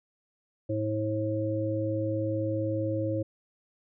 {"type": "harmonic tone", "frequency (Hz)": 107.8, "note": "A2", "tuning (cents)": -35, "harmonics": [1, 3, 5], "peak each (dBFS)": [-31, -31, -31], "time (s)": [0.69, 3.23], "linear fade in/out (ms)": 10, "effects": []}